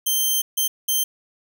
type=tone bursts at uneven times; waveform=5% pulse; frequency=3136 Hz; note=G7; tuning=in tune; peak=-10 dBFS; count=3; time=0.06-0.42 / 0.57-0.68 / 0.88-1.04 s; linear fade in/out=10 ms; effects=none